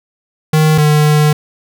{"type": "tone pair in turn", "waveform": "square", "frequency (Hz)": [155.4, 150.63], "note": ["D#3", "D3"], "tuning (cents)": [-2, 44], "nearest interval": "minor second", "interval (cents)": 54, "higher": "first", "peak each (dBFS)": [-8, -8], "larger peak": "neither", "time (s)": [[0.53, 0.78], [0.78, 1.33]], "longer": "second", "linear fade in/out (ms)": 5, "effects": []}